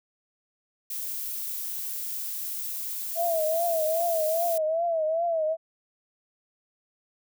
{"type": "noise", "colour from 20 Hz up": "violet", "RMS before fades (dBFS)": -33, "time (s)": [0.9, 4.58], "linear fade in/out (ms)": 5}
{"type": "tone with vibrato", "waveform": "sine", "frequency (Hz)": 654, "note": "E5", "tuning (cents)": -14, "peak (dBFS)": -23, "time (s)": [3.15, 5.57], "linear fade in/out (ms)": 50, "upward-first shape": "triangle", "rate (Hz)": 2.5, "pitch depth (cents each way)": 110}
{"effects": []}